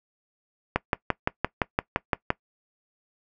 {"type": "click train", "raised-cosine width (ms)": 0.5, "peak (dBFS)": -6, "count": 10, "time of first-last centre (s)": [0.76, 2.304], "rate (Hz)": 5.83, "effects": ["noise-tail reverb RT60 0.1 s tail -21 dB re dry"]}